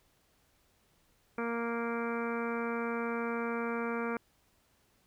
harmonic tone, 233.2 Hz, A#3, 1 cent sharp, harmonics 1 / 2 / 3 / 4 / 5 / 6 / 7 / 8 / 9 / 10, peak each -36 / -36 / -45 / -43 / -42 / -41 / -47 / -55 / -50 / -46 dBFS, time 1.38-4.17 s, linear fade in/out 2 ms, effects pink hiss -70 dBFS RMS until 5.06 s

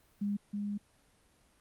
sine tone pair in turn, 203.4 / 204.8 Hz, G#3 / G#3, -36 / -24 cents, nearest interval unison, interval 12 cents, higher second, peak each -30 / -33 dBFS, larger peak first, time 0.21-0.37 / 0.53-0.78 s, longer second, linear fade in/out 10 ms, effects pink hiss -67 dBFS RMS until 1.6 s + Opus 32 kbps

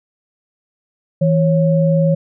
sine tone pair together, 162.9 / 549.7 Hz, E3 / C#5, -20 / -15 cents, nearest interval octave + major sixth, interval 2105 cents, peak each -12 / -16 dBFS, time 1.21-2.15 s, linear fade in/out 10 ms, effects none

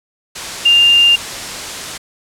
sine tone in noise, 2800 Hz, F7, 4 cents sharp, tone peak -6 dBFS, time 0.65-1.16 s, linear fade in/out 10 ms, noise white, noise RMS -24 dBFS, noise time 0.35-1.98 s, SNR +15 dB, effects low-pass 8000 Hz 12 dB/octave

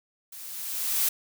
blue noise with level ramp, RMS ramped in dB -43 to -23 dBFS, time 0.32-1.09 s, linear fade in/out 5 ms, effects none

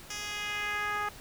10% pulse tone with band-pass filter sweep, 415.3 Hz, G#4, in tune, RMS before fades -34 dBFS, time 0.1-1.09 s, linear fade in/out 5 ms, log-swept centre 5300 to 1100 Hz, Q 1.4, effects pink hiss -49 dBFS RMS until 1.2 s

